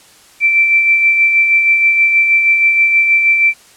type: tone with tremolo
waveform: sine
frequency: 2339 Hz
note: D7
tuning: 8 cents flat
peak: -6 dBFS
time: 0.4-3.54 s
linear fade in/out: 50 ms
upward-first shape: sine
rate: 6.3 Hz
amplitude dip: 40%
effects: white hiss -44 dBFS RMS until 3.76 s + low-pass 10000 Hz 12 dB/octave